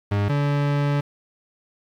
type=tone pair in turn; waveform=40% pulse; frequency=101.8 / 143.97 Hz; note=G#2 / D3; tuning=-34 / -34 cents; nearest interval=tritone; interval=600 cents; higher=second; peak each=-18 / -18 dBFS; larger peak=neither; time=0.11-0.29 / 0.29-1.01 s; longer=second; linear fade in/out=10 ms; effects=low-pass 3000 Hz 12 dB/octave + 8-bit